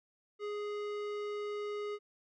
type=tone with tanh clipping; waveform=sine; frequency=415.3 Hz; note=G#4; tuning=in tune; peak=-38 dBFS; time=0.39-1.99 s; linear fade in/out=50 ms; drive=17 dB; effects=none